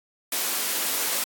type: high-pass noise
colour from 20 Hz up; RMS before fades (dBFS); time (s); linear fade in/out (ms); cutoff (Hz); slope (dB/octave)
white; -26; 0.32-1.24; 2; 220; 24
effects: AAC 64 kbps